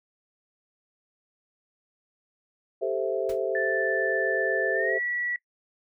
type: chord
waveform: sine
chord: A minor seventh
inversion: third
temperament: equal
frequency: 392 / 440 / 523.3 / 659.3 Hz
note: G4 / A4 / C5 / E5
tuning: 0 / 0 / 0 / 0 cents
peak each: -30 dBFS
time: 2.81-4.99 s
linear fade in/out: 20 ms
type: noise with exponential decay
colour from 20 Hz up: pink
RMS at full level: -37 dBFS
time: 3.29-3.41 s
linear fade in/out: 5 ms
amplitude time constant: 24 ms
type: tone with pitch glide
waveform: sine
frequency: 1760 to 1941.6 Hz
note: A6 to B6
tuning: 0 to -30 cents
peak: -27 dBFS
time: 3.55-5.36 s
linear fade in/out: 2 ms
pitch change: +170 cents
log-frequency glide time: 4.73-4.96 s
effects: noise-tail reverb RT60 0.1 s tail -19 dB re dry